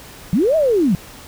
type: linear two-way sweep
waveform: sine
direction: up then down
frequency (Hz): 157 to 659.3 to 157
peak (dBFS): -12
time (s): 0.33-0.95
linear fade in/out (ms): 0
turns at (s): 0.56
effects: pink hiss -39 dBFS RMS until 1.27 s